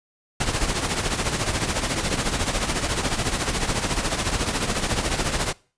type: noise with tremolo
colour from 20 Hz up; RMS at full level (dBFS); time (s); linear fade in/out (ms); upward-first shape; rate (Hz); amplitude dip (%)
pink; -21; 0.4-5.53; 5; triangle; 14; 70
effects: noise-tail reverb RT60 0.4 s tail -23 dB re dry + resampled to 22050 Hz